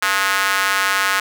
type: tone with high-pass filter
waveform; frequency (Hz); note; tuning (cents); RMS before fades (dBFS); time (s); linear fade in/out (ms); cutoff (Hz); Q
square; 97.3; G2; -12; -18; 0.02-1.2; 5; 1400; 2.2
effects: none